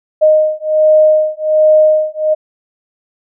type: beating tone pair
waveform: sine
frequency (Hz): 618 / 619.3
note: D#5 / D#5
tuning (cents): -12 / -8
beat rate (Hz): 1.3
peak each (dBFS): -10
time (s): 0.21-2.35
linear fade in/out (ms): 20
effects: none